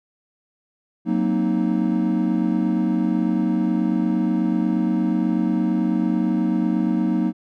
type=chord; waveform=triangle; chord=C half-diminished seventh; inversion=second; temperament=equal; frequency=185 / 233.1 / 261.6 / 311.1 Hz; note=Gb3 / Bb3 / C4 / Eb4; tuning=0 / 0 / 0 / 0 cents; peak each=-21 / -20 / -26 / -21 dBFS; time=1.05-7.33 s; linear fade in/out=50 ms; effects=none